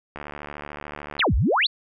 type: click train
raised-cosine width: 0.5 ms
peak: -19 dBFS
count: 77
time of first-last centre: 0.16-1.194 s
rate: 73.5 Hz
type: exponential two-way sweep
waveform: sine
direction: down then up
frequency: 4620 to 49 to 4620 Hz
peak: -17 dBFS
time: 1.19-1.67 s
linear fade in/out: 10 ms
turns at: 1.35 s
effects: none